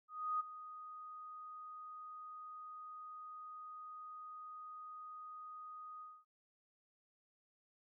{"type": "tone with ADSR envelope", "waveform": "sine", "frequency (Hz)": 1244.5, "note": "D#6", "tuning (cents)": 0, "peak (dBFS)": -33, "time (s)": [0.08, 6.25], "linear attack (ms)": 320, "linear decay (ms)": 15, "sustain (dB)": -15, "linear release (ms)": 240, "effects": []}